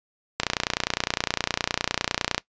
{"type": "click train", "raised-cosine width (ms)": 0.2, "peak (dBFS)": -4, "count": 60, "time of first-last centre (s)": [0.4, 2.38], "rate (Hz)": 29.8, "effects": ["noise-tail reverb RT60 0.1 s tail -20 dB re dry", "resampled to 16000 Hz"]}